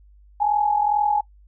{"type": "tone pair together", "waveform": "sine", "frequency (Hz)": [829, 871.3], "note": ["G#5", "A5"], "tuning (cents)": [-3, -17], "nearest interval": "minor second", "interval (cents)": 86, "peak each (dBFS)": [-18, -24], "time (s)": [0.4, 1.21], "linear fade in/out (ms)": 10, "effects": ["noise-tail reverb RT60 0.1 s tail -19 dB re dry", "added 50 Hz sine -48 dBFS peak until 1.47 s"]}